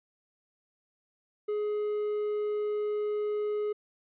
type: tone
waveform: triangle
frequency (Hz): 419.4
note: G#4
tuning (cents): +17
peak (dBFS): -26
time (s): 1.48-3.73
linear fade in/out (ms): 10
effects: resampled to 8000 Hz